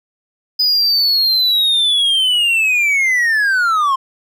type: linear sweep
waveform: triangle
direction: down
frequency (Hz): 5000 to 1043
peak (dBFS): -10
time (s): 0.59-3.96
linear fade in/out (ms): 10
effects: none